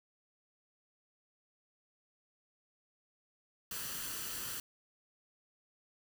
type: noise with comb filter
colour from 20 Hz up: white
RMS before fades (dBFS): -41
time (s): 3.71-4.6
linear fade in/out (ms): 2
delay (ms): 0.67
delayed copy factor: +0.55
effects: none